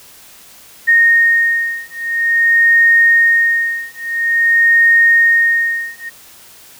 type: beating tone pair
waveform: sine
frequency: 1851 / 1851.49 Hz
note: A#6 / A#6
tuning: -13 / -12 cents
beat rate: 0.49 Hz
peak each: -12 dBFS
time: 0.87-6.1 s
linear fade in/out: 20 ms
effects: white hiss -41 dBFS RMS until 6.79 s